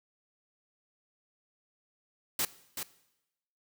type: noise with echo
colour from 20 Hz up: white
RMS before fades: -30 dBFS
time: 2.39-2.45 s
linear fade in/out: 2 ms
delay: 380 ms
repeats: 1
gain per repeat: -7 dB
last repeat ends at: 2.83 s
effects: noise-tail reverb RT60 0.9 s tail -18 dB re dry